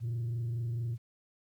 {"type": "tone with frequency modulation", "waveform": "sine", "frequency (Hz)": 117.3, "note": "A#2", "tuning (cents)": 11, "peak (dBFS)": -29, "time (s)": [0, 0.98], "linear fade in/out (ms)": 50, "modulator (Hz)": 24.5, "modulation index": 0.27, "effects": ["tanh soft clip ceiling -30 dBFS", "11-bit"]}